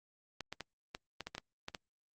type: clicks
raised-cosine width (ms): 0.2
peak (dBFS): -23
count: 10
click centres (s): 0.407 / 0.526 / 0.607 / 0.949 / 1.207 / 1.27 / 1.35 / 1.381 / 1.684 / 1.748
effects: Opus 48 kbps